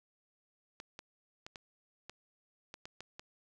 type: clicks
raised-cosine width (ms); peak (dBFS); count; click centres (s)
0.2; -28; 9; 0.801 / 0.991 / 1.465 / 1.558 / 2.096 / 2.741 / 2.855 / 3.006 / 3.195
effects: none